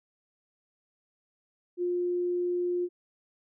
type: tone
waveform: sine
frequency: 354.3 Hz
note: F4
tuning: 25 cents sharp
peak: -26 dBFS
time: 1.77-2.89 s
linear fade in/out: 50 ms
effects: none